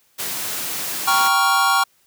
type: high-pass noise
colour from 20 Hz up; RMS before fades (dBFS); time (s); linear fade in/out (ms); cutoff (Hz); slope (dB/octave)
white; -26; 0.18-1.29; 20; 110; 12
type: chord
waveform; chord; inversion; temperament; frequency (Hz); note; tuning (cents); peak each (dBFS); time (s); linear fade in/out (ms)
square; G half-diminished seventh; none; equal with one note detuned; 784 / 942.6 / 1108.7 / 1396.9; G5 / Bb5 / Db6 / F6; 0 / +19 / 0 / 0; -22 / -25 / -19 / -20; 1.07-1.84; 10
effects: white hiss -60 dBFS RMS until 2.06 s + high-pass 60 Hz 12 dB/octave